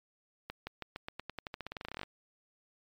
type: accelerating click train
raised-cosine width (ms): 0.3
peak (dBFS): -23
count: 23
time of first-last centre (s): 0.5-2.033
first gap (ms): 170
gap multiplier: 0.9
effects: MP3 96 kbps